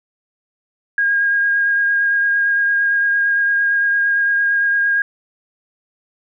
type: tone with vibrato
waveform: sine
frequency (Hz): 1626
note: G#6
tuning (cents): -37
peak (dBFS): -13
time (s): 0.98-5.02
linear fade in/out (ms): 2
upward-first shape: triangle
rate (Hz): 8.8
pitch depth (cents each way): 15
effects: none